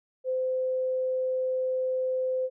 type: tone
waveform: sine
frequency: 515 Hz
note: C5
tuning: 28 cents flat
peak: -25 dBFS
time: 0.24-2.5 s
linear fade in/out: 50 ms
effects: none

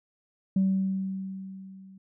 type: tone with level ramp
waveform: sine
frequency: 191.4 Hz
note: G3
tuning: 41 cents flat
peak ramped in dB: -18 to -47 dBFS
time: 0.56-1.98 s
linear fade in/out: 5 ms
effects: tanh soft clip ceiling -17 dBFS

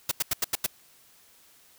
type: noise bursts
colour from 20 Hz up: white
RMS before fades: -25 dBFS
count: 6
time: 0.09-0.664 s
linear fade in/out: 5 ms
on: 24 ms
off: 86 ms
effects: white hiss -58 dBFS RMS until 1.78 s

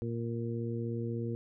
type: harmonic tone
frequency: 116.54 Hz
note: A#2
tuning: in tune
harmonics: 1 / 2 / 3 / 4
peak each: -35 / -38 / -40 / -41 dBFS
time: 0.02-1.35 s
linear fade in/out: 0 ms
effects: none

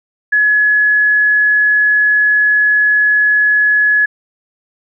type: tone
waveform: sine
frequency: 1695 Hz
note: G#6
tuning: 35 cents sharp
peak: -8 dBFS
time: 0.32-4.06 s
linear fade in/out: 10 ms
effects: none

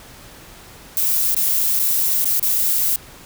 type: noise with dropouts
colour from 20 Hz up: violet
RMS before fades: -18 dBFS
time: 0.97-2.96 s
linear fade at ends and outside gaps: 1 ms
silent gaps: 1.346-1.365 / 1.792-1.797 / 2.245-2.255 / 2.396-2.427 s
effects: pink hiss -42 dBFS RMS until 3.25 s

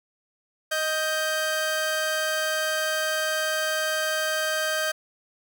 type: tone pair together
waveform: sawtooth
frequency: 624.8 / 1572 Hz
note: D#5 / G6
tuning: +7 / +4 cents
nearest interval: octave + major third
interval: 1597 cents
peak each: -23 dBFS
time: 0.71-4.92 s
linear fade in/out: 10 ms
effects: none

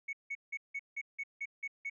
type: tone bursts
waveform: sine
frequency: 2217 Hz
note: C#7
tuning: in tune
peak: -34 dBFS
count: 9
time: 0.08-1.899 s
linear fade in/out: 10 ms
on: 51 ms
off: 170 ms
effects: tanh soft clip ceiling -32 dBFS

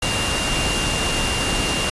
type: tone in noise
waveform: sine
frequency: 2794 Hz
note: F7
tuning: in tune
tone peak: -25 dBFS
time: 0.02-1.9 s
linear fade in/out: 5 ms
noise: pink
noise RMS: -22 dBFS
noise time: 0.02-1.9 s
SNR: -6 dB
effects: resampled to 24000 Hz

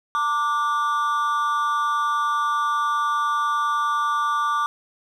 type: tone with amplitude modulation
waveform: triangle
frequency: 1174.7 Hz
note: D6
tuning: in tune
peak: -14 dBFS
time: 0.15-4.66 s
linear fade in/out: 0 ms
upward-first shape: sine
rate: 270 Hz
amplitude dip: 80%
effects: none

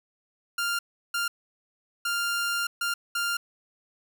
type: tone bursts at uneven times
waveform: sawtooth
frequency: 1396.9 Hz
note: F6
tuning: in tune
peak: -22 dBFS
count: 5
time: 0.58-0.79 / 1.14-1.28 / 2.05-2.67 / 2.81-2.94 / 3.15-3.37 s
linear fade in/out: 5 ms
effects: none

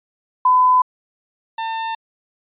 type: tone pair in turn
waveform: sine / 40% pulse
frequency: 1008 / 899.2 Hz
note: B5 / A5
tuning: +35 / +37 cents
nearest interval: major second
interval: 198 cents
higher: first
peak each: -10 / -21 dBFS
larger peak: first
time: 0.45-0.82 / 1.58-1.95 s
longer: neither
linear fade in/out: 5 ms
effects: resampled to 8000 Hz

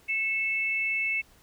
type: tone pair together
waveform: sine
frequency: 2195 / 2637 Hz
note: C#7 / E7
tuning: -18 / 0 cents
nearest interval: minor third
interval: 318 cents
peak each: -28 dBFS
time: 0.08-1.22 s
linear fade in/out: 20 ms
effects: pink hiss -59 dBFS RMS until 1.42 s

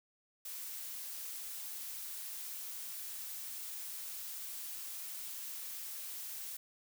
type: noise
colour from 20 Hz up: blue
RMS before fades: -44 dBFS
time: 0.45-6.57 s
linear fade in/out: 5 ms
effects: none

